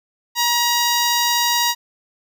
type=tone with notch filter; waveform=10% pulse; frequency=952 Hz; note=A#5; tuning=36 cents sharp; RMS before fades=-18 dBFS; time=0.35-1.75 s; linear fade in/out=50 ms; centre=2400 Hz; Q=1.7; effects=none